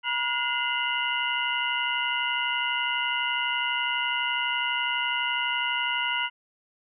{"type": "tone cluster", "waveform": "sine", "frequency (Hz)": [963, 1436, 2058, 2790, 2922], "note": ["B5", "F6", "C7", "F7", "F#7"], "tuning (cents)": [-44, 48, -29, -2, -22], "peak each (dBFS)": -31, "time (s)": [0.03, 6.3], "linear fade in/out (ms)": 50, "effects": []}